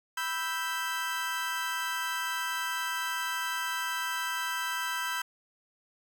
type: chord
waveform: 30% pulse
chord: E minor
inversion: second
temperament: equal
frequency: 987.8 / 1318.5 / 1568 Hz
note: B5 / E6 / G6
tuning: 0 / 0 / 0 cents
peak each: -33 / -34 / -31 dBFS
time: 0.17-5.22 s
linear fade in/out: 5 ms
effects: none